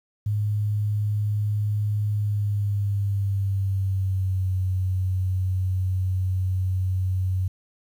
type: tone with pitch glide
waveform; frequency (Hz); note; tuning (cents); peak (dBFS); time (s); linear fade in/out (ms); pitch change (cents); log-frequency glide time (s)
sine; 104.6 to 93.19; G#2 to F#2; +13 to +13; -21; 0.26-7.48; 5; -200; 2.11-4.54
effects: 9-bit